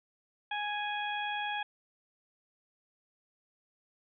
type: harmonic tone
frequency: 830.6 Hz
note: G#5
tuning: in tune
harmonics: 1 / 2 / 3 / 4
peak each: -35 / -38 / -40 / -41 dBFS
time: 0.51-1.63 s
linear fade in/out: 5 ms
effects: none